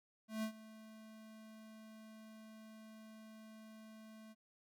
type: tone with ADSR envelope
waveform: square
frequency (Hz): 218.9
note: A3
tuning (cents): -9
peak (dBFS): -37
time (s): 0.28-4.35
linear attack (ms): 150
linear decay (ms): 88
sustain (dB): -18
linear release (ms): 37
effects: none